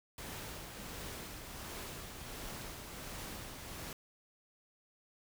pink noise with tremolo, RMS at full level -44 dBFS, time 0.18-3.93 s, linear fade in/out 2 ms, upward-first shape triangle, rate 1.4 Hz, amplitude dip 40%, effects none

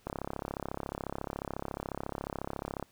click train, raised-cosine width 1 ms, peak -21 dBFS, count 95, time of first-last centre 0.07-2.827 s, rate 34.1 Hz, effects pink hiss -65 dBFS RMS until 2.91 s

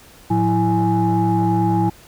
sine tone cluster, 111 / 179.9 / 329.9 / 833 Hz, A2 / F#3 / E4 / G#5, +16 / -48 / +1 / +5 cents, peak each -19 dBFS, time 0.3-1.9 s, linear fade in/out 10 ms, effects tanh soft clip ceiling -8 dBFS + pink hiss -46 dBFS RMS until 2.07 s

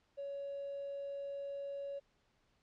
triangle tone with hard clipping, 560 Hz, C#5, 18 cents sharp, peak -40 dBFS, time 0.17-2 s, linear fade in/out 20 ms, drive 3 dB, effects pink hiss -75 dBFS RMS until 2.62 s + low-pass 5000 Hz 12 dB/octave

